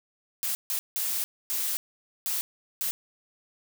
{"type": "noise bursts at uneven times", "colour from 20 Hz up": "blue", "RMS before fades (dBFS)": -29, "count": 6, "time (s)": [[0.43, 0.55], [0.7, 0.79], [0.96, 1.24], [1.5, 1.77], [2.26, 2.41], [2.81, 2.91]], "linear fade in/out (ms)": 0, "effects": []}